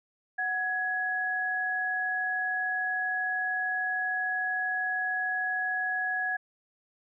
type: tone pair together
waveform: sine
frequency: 741 / 1674.1 Hz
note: F#5 / G#6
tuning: +2 / +13 cents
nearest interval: octave + major second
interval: 1411 cents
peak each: -34 / -28 dBFS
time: 0.38-6.37 s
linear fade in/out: 10 ms
effects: none